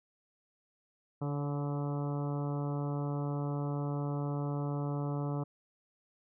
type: harmonic tone with a mistuned harmonic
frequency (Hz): 144.2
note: D3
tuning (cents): -31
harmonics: 1 / 2 / 3 / 4 / 5 / 6 / 7 / 8 / 9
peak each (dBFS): -33 / -39 / -43 / -45 / -47 / -49 / -50 / -51 / -52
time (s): 1.21-5.44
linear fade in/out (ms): 10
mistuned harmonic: 4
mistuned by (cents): -19
effects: none